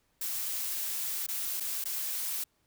blue noise with dropouts, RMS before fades -34 dBFS, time 0.21-2.44 s, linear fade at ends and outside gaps 5 ms, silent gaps 1.266-1.285 / 1.601-1.605 / 1.841-1.854 s, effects pink hiss -73 dBFS RMS until 2.66 s

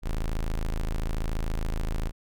40% pulse tone, 27 Hz, A0, 32 cents flat, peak -25 dBFS, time 0.02-2.12 s, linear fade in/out 50 ms, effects none

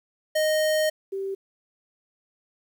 square / sine tone pair in turn, 620 / 389.2 Hz, D#5 / G4, -6 / -12 cents, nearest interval minor sixth, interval 806 cents, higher first, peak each -21 / -27 dBFS, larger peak first, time 0.35-0.9 / 1.12-1.35 s, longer first, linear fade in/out 10 ms, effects 10-bit

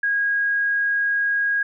sine tone, 1640 Hz, G#6, 22 cents flat, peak -18 dBFS, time 0.03-1.63 s, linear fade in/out 5 ms, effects none

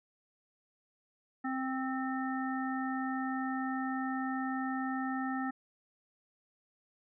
harmonic tone with a mistuned harmonic, 262.5 Hz, C4, 6 cents sharp, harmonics 1 / 3 / 5 / 7, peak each -34 / -39 / -41 / -42 dBFS, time 1.44-5.51 s, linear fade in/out 10 ms, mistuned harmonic 7, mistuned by -15 cents, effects none

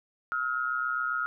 sine tone pair together, 1290.5 / 1418 Hz, E6 / F6, -37 / +26 cents, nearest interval major second, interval 163 cents, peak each -31 / -29 dBFS, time 0.32-1.26 s, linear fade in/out 0 ms, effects none

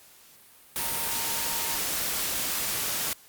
sine tone in noise, 920 Hz, A#5, 23 cents flat, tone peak -39 dBFS, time 0.79-1.78 s, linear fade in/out 0 ms, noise white, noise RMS -29 dBFS, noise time 0.76-3.13 s, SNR -13 dB, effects white hiss -54 dBFS RMS until 3.28 s + Opus 48 kbps

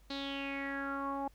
sawtooth tone with low-pass filter sweep, 276.7 Hz, C#4, 3 cents flat, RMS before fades -38 dBFS, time 0.1-1.28 s, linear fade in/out 5 ms, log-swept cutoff 4200 to 850 Hz, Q 6.5, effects added 50 Hz sine -59 dBFS peak until 1.34 s + pink hiss -69 dBFS RMS until 1.34 s

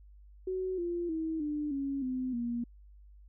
sine tone with pitch steps, 373 / 346 / 321 / 297.8 / 276.2 / 256.2 / 237.7 Hz, F#4 / F4 / E4 / D4 / C#4 / C4 / A#3, +14 / -16 / -46 / +24 / -6 / -36 / +34 cents, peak -31 dBFS, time 0.47-2.64 s, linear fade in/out 5 ms, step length 310 ms, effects added 50 Hz sine -52 dBFS peak until 3.28 s

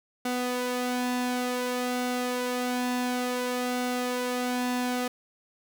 sawtooth tone with flanger, 248.5 Hz, B3, 11 cents sharp, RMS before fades -29 dBFS, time 0.25-5.08 s, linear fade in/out 5 ms, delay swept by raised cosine 1.4 to 2.9 ms, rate 0.56 Hz, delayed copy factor +0.5, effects none

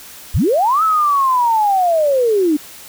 sine linear two-way sweep, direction up then down, 37.56 to 1318.5 to 285.1 Hz, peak -11 dBFS, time 0.34-2.57 s, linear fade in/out 10 ms, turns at 0.83 s, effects white hiss -37 dBFS RMS until 2.88 s

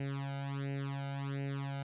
sawtooth tone with flanger, 138.59 Hz, C#3, in tune, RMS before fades -38 dBFS, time 0-1.83 s, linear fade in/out 5 ms, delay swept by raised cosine 0.43 to 1.37 ms, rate 1.4 Hz, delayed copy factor +0.9, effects resampled to 8000 Hz

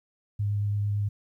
sine tone with vibrato, 102.7 Hz, G#2, 19 cents flat, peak -24 dBFS, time 0.39-1.09 s, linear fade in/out 10 ms, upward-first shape sine, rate 8.9 Hz, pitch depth 11 cents each way, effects 11-bit

